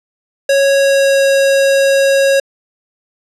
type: tone with pitch glide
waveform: square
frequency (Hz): 552 to 548.2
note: C#5 to C#5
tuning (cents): -7 to -19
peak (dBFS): -9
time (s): 0.49-2.4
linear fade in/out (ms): 5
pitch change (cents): -12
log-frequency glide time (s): 0.74-1.24
effects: low-pass 10000 Hz 12 dB/octave